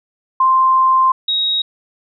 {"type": "tone pair in turn", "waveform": "sine", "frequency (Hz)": [1046.5, 3788], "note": ["C6", "A#7"], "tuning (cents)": [0, 27], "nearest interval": "octave + minor seventh", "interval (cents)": 2227, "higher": "second", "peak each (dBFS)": [-9, -14], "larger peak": "first", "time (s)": [[0.4, 1.12], [1.28, 1.62]], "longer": "first", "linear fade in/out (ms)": 5, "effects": []}